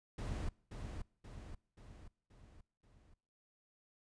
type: noise with echo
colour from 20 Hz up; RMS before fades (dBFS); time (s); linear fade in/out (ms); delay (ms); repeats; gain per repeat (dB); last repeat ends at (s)
brown; -40; 0.18-0.49; 5; 530; 5; -5; 3.14
effects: noise-tail reverb RT60 0.7 s tail -25 dB re dry + resampled to 22050 Hz